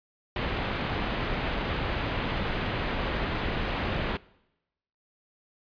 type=low-pass noise; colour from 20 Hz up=pink; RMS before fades=-30 dBFS; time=0.36-4.17 s; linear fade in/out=2 ms; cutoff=3400 Hz; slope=24 dB/octave; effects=noise-tail reverb RT60 0.9 s tail -22 dB re dry + resampled to 11025 Hz